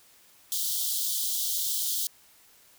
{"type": "high-pass noise", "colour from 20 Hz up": "white", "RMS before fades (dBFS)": -29, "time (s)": [0.52, 2.07], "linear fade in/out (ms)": 0, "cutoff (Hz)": 3100, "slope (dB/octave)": 96, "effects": ["white hiss -58 dBFS RMS until 2.78 s"]}